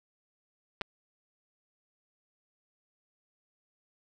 clicks, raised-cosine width 0.3 ms, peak -17 dBFS, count 2, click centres 0.812 / 0.817 s, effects none

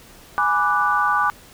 sine chord, G# half-diminished seventh, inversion none, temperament equal, 830.6 / 987.8 / 1174.7 / 1480 Hz, G#5 / B5 / D6 / F#6, 0 / 0 / 0 / 0 cents, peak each -23 / -25 / -19 / -22 dBFS, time 0.38-1.3 s, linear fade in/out 0 ms, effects pink hiss -46 dBFS RMS until 1.53 s

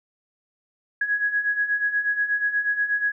sine beating tone pair, 1661.2 / 1669.5 Hz, G#6 / G#6, 0 / +9 cents, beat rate 8.3 Hz, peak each -27 / -22 dBFS, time 1.01-3.12 s, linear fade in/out 5 ms, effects none

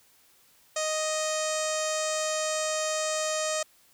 sawtooth tone with low-pass filter, 623 Hz, D#5, 2 cents sharp, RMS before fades -29 dBFS, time 0.76-3.63 s, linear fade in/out 5 ms, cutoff 7200 Hz, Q 5.2, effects white hiss -61 dBFS RMS until 3.93 s

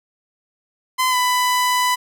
sawtooth tone with pitch glide, 1025 to 996.4 Hz, C6 to B5, -36 to +15 cents, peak -12 dBFS, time 0.98-1.96 s, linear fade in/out 20 ms, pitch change -49 cents, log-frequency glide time 1.09-1.16 s, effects none

